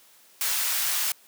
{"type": "high-pass noise", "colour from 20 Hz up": "white", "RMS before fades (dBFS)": -26, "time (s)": [0.41, 1.12], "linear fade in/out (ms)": 2, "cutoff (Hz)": 990, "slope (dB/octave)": 12, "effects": ["white hiss -56 dBFS RMS until 1.27 s", "high-pass 200 Hz 12 dB/octave"]}